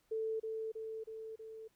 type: tone with echo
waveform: sine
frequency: 442.4 Hz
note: A4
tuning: 9 cents sharp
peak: -34 dBFS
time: 0.11-0.4 s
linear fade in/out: 10 ms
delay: 320 ms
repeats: 4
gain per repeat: -3 dB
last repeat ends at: 1.68 s
effects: pink hiss -75 dBFS RMS until 1.75 s